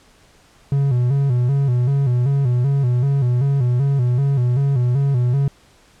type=tone with vibrato; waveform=triangle; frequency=130.81 Hz; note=C3; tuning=in tune; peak=-12 dBFS; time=0.72-5.48 s; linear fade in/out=2 ms; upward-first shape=square; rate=2.6 Hz; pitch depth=110 cents each way; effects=pink hiss -52 dBFS RMS until 6 s + low-pass 9000 Hz 12 dB/octave